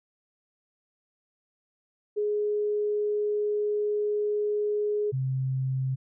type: tone pair in turn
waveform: sine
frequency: 417.8 / 131.6 Hz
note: G#4 / C3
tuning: +10 / +10 cents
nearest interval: octave + minor sixth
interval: 2000 cents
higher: first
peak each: -24 / -25 dBFS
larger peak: first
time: 2.16-5.12 / 5.12-5.96 s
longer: first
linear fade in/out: 20 ms
effects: none